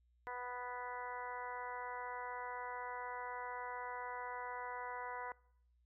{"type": "harmonic tone", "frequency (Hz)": 246.9, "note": "B3", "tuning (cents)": 0, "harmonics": [2, 3, 4, 5, 6, 7, 8], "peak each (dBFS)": [-50, -50, -45, -55, -51, -55, -53], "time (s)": [0.27, 5.32], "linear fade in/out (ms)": 0, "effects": ["noise-tail reverb RT60 0.7 s tail -23 dB re dry", "added 60 Hz sine -70 dBFS peak until 5.85 s"]}